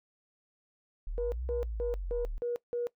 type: linear two-way sweep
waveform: sine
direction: up then down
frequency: 35.07 to 64.1 to 35.07 Hz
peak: -33 dBFS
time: 1.07-2.38 s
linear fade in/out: 0 ms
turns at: 1.44 s
type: tone bursts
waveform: sine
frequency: 480 Hz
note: B4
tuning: 49 cents flat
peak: -29 dBFS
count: 6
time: 1.18-2.87 s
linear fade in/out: 0 ms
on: 140 ms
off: 170 ms
effects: noise-tail reverb RT60 0.1 s tail -21 dB re dry + tanh soft clip ceiling -23 dBFS